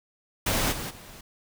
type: noise with level steps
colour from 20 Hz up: pink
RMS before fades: -25 / -34 / -46 dBFS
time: 0.46-1.21 s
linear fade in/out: 5 ms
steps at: 0.71 / 0.89 s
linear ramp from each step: 20 ms
effects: none